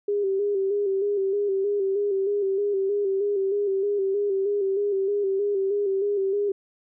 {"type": "tone with vibrato", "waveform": "sine", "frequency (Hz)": 397.9, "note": "G4", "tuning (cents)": 26, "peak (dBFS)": -21, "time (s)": [0.08, 6.52], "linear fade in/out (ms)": 5, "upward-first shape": "square", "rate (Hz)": 3.2, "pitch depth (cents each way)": 46, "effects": []}